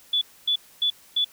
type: tone bursts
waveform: sine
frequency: 3448 Hz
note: A7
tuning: 36 cents flat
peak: -19 dBFS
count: 4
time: 0.13-1.246 s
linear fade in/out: 5 ms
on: 84 ms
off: 260 ms
effects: white hiss -53 dBFS RMS until 1.32 s